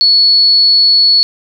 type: tone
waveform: sine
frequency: 4400 Hz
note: C#8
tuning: 14 cents flat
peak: -5 dBFS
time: 0.01-1.23 s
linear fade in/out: 0 ms
effects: none